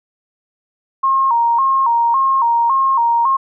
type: tone with vibrato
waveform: sine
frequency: 1002 Hz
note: B5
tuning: 25 cents sharp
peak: -11 dBFS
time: 1.03-3.37 s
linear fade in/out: 10 ms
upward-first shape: square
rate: 1.8 Hz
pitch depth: 120 cents each way
effects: none